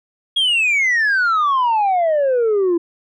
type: exponential sweep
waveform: sine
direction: down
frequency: 3322 to 332.6 Hz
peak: -11 dBFS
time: 0.36-2.78 s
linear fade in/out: 10 ms
effects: tanh soft clip ceiling -12 dBFS